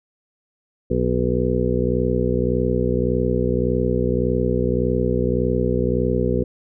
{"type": "harmonic tone", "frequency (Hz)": 61.74, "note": "B1", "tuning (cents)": 0, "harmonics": [1, 2, 3, 4, 6, 7, 8], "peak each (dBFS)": [-25, -25, -25, -25, -25, -25, -25], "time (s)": [0.9, 6.44], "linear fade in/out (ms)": 10, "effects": []}